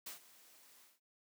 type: noise with ADSR envelope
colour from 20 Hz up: white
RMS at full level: -45 dBFS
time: 0.06-1 s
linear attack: 9 ms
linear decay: 120 ms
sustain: -18 dB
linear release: 180 ms
effects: noise-tail reverb RT60 0.1 s tail -17 dB re dry + high-pass 200 Hz 12 dB/octave